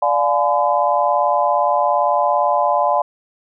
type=chord; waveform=sine; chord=D diminished seventh; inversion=none; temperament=just; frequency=587.3 / 704.8 / 845.8 / 1014.9 Hz; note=D5 / F5 / Ab5 / Cb6; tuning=0 / +16 / +31 / +47 cents; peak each=-19 dBFS; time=0.02-3.02 s; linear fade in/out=5 ms; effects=none